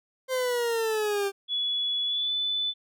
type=exponential sweep; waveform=40% pulse; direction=down; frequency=523.3 to 392 Hz; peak=-24 dBFS; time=0.28-1.32 s; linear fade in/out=50 ms
type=tone with pitch glide; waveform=sine; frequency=3400 to 3498 Hz; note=G#7 to A7; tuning=+40 to -11 cents; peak=-25 dBFS; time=1.48-2.74 s; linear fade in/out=50 ms; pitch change=+49 cents; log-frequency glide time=2.04-2.33 s
effects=none